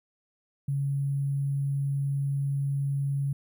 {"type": "tone with sample-and-hold", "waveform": "sine", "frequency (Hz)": 139.5, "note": "C#3", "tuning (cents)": 11, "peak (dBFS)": -25, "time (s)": [0.68, 3.33], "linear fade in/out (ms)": 5, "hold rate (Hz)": 11025, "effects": []}